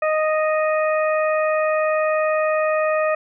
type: harmonic tone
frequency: 621 Hz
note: D#5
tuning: 3 cents flat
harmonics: 1 / 2 / 3 / 4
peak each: -18 / -24 / -28 / -30 dBFS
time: 0.02-3.15 s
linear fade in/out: 5 ms
effects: none